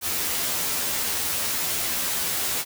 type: noise with comb filter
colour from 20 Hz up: white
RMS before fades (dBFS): -26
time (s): 0.01-2.65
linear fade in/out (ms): 50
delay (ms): 12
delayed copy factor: +0.95
effects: none